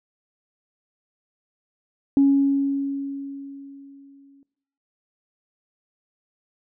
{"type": "tone with exponential decay", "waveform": "sine", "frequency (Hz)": 277.2, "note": "C#4", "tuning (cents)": 0, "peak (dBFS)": -11, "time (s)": [2.17, 4.43], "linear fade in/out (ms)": 1, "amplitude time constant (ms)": 490, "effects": ["noise-tail reverb RT60 0.7 s tail -20 dB re dry", "tanh soft clip ceiling -8 dBFS"]}